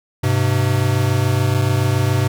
square tone pair together, 101.27 / 128.3 Hz, G#2 / C3, -43 / -34 cents, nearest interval major third, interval 409 cents, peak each -18 dBFS, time 0.23-2.28 s, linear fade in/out 10 ms, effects none

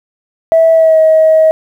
sine tone with pitch glide, 653 to 634.8 Hz, E5 to D#5, -17 to +35 cents, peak -3 dBFS, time 0.52-1.51 s, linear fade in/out 0 ms, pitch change -48 cents, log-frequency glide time 0.72-0.99 s, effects tanh soft clip ceiling 0 dBFS + 7-bit

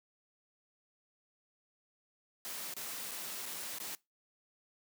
white noise with dropouts, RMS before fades -42 dBFS, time 2.45-3.95 s, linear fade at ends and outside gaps 0 ms, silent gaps 2.738-2.766 / 3.111-3.116 / 3.456-3.461 / 3.785-3.801 s, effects noise-tail reverb RT60 0.2 s tail -21 dB re dry + high-pass 150 Hz 12 dB/octave

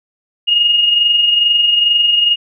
sine tone with amplitude modulation, 2857 Hz, F7, 39 cents sharp, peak -7 dBFS, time 0.47-2.36 s, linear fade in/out 20 ms, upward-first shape sine, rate 22.3 Hz, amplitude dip 45%, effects none

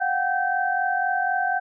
sine tone cluster, 723 / 767 / 1552 Hz, F#5 / G5 / G6, -40 / -38 / -18 cents, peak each -25 dBFS, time 0-1.6 s, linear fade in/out 20 ms, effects none

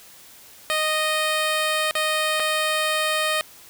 10% pulse tone with dropouts, 620 Hz, D#5, 6 cents flat, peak -12 dBFS, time 0.7-3.41 s, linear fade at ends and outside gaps 0 ms, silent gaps 1.91-1.952 / 2.397-2.401 s, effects white hiss -47 dBFS RMS until 3.69 s

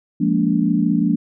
sine chord, Bb dominant seventh, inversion second, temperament equal with one note detuned, 174.61 / 207.7 / 233.1 / 288.8 Hz, F3 / Ab3 / Bb3 / D4, 0 / 0 / 0 / -29 cents, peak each -20 dBFS, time 0.2-1.16 s, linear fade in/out 10 ms, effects none

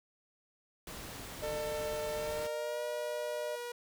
pink noise, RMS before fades -45 dBFS, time 0.87-2.47 s, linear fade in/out 2 ms
sine tone, 604 Hz, D5, 48 cents sharp, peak -36 dBFS, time 1.42-3.56 s, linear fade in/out 10 ms
sawtooth tone with pitch glide, 446.5 to 481.3 Hz, A4 to B4, +25 to -45 cents, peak -35 dBFS, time 1.43-3.72 s, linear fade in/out 5 ms, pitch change +130 cents, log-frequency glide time 2.13-2.83 s
effects none

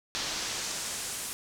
brown noise with band-pass filter sweep, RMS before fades -35 dBFS, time 0.15-1.33 s, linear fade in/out 0 ms, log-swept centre 4800 to 10000 Hz, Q 1.3, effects none

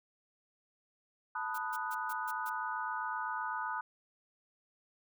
sine chord, B dominant seventh, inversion third, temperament equal, 880 / 987.8 / 1244.5 / 1480 Hz, A5 / B5 / D#6 / F#6, 0 / 0 / 0 / 0 cents, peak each -40 dBFS, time 1.35-3.81 s, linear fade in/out 5 ms
blue noise bursts, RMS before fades -47 dBFS, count 6, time 1.54-2.498 s, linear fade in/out 10 ms, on 43 ms, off 140 ms
effects none

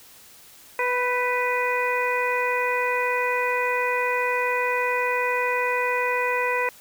harmonic tone with a mistuned harmonic, 493.9 Hz, B4, in tune, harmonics 1 / 2 / 3 / 4 / 5, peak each -26 / -26 / -32 / -27 / -29 dBFS, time 0.79-6.69 s, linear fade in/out 2 ms, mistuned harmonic 3, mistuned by +31 cents, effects white hiss -49 dBFS RMS until 6.8 s

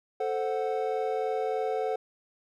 triangle chord, F# diminished, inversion first, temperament equal, 440 / 523.3 / 740 Hz, A4 / C5 / F#5, 0 / 0 / 0 cents, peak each -28 / -31 / -30 dBFS, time 0.2-1.96 s, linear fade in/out 5 ms, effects none

